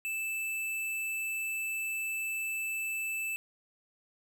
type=tone; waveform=square; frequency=2637 Hz; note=E7; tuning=in tune; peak=-33 dBFS; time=0.05-3.36 s; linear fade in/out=0 ms; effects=none